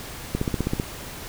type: click train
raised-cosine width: 3 ms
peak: -10 dBFS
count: 8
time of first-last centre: 0.35-0.799 s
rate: 15.6 Hz
effects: pink hiss -37 dBFS RMS until 1.28 s